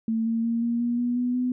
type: tone with pitch steps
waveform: sine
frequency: 224.4 / 227.9 / 231.5 / 235.1 / 238.8 / 242.6 / 246.4 / 250.3 Hz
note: A3 / A#3 / A#3 / A#3 / A#3 / B3 / B3 / B3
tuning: +34 / -39 / -12 / +15 / +42 / -31 / -4 / +23 cents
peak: -22 dBFS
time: 0.08-1.52 s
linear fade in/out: 2 ms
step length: 180 ms
effects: none